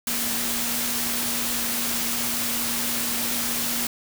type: tone in noise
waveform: sine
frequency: 237.2 Hz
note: A#3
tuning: 30 cents sharp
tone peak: -34 dBFS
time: 0.07-3.87 s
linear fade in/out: 2 ms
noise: white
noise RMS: -26 dBFS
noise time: 0.07-3.87 s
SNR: -11 dB
effects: none